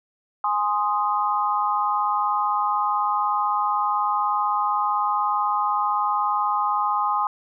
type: chord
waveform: sine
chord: Ab major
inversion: none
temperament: equal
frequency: 830.6 / 1046.5 / 1244.5 Hz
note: Ab5 / C6 / Eb6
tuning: 0 / 0 / 0 cents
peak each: -24 dBFS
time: 0.44-7.27 s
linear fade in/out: 2 ms
effects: none